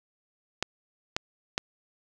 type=clicks; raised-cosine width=0.2 ms; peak=-9 dBFS; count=3; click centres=0.626 / 1.165 / 1.579 s; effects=none